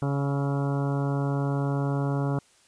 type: harmonic tone with a mistuned harmonic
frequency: 140 Hz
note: C#3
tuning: 18 cents sharp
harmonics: 1 / 2 / 3 / 4 / 5 / 6 / 7 / 8 / 9 / 10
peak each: -25 / -31 / -35 / -37 / -39 / -41 / -42 / -43 / -44 / -45 dBFS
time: 0.02-2.39 s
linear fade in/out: 2 ms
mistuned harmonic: 9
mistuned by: +54 cents
effects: white hiss -60 dBFS RMS until 2.67 s + resampled to 22050 Hz